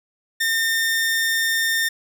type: tone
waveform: sawtooth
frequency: 1815 Hz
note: A#6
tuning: 47 cents flat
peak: -15 dBFS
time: 0.4-1.89 s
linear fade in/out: 10 ms
effects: none